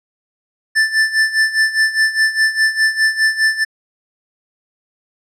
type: tone with tremolo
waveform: square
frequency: 1764 Hz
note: A6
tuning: 4 cents sharp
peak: -10 dBFS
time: 0.75-3.65 s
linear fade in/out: 20 ms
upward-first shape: sine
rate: 4.9 Hz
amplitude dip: 80%
effects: low-pass 8000 Hz 12 dB/octave